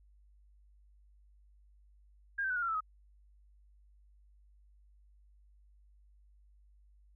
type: tone with pitch steps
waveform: sine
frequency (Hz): 1616 / 1551.1 / 1488.7 / 1428.9 / 1371.5 / 1316.4 / 1263.5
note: G#6 / G6 / F#6 / F6 / F6 / E6 / D#6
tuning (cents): -48 / -19 / +10 / +39 / -32 / -3 / +26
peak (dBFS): -31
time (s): 2.38-2.807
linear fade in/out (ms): 10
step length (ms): 61
effects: added 50 Hz sine -60 dBFS peak until 7.15 s